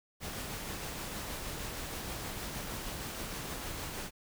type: noise with tremolo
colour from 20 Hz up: pink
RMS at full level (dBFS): -39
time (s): 0.2-4.11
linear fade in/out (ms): 50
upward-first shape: triangle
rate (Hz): 6.4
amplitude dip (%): 25
effects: none